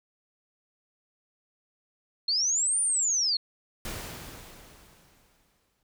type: linear two-way sweep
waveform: sine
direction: up then down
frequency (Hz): 4186 to 9397 to 4186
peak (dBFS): -23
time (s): 2.28-3.37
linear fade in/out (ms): 5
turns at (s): 2.81
type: noise with exponential decay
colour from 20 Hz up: pink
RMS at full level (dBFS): -35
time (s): 3.85-5.83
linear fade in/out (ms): 2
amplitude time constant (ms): 430
effects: none